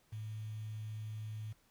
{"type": "tone with quantisation", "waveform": "sine", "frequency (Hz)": 108.2, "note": "A2", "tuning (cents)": -29, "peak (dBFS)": -40, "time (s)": [0.12, 1.53], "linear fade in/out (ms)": 10, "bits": 10, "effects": ["pink hiss -71 dBFS RMS until 1.7 s"]}